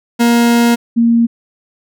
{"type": "tone pair in turn", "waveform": ["40% pulse", "sine"], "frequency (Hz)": [235.8, 232.7], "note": ["A#3", "A#3"], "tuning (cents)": [20, -3], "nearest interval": "unison", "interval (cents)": 23, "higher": "first", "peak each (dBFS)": -7, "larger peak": "neither", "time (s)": [[0.19, 0.76], [0.96, 1.27]], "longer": "first", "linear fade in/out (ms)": 20, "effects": []}